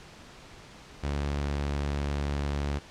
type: tone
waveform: sawtooth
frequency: 71.5 Hz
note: D2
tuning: 46 cents flat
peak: -24 dBFS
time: 1.03-2.79 s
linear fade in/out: 10 ms
effects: pink hiss -49 dBFS RMS until 2.9 s + low-pass 6000 Hz 12 dB/octave